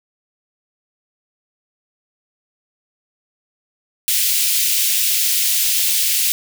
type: high-pass noise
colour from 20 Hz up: white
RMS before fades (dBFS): -17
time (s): 4.08-6.32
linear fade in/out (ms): 0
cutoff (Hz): 2400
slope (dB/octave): 24
effects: none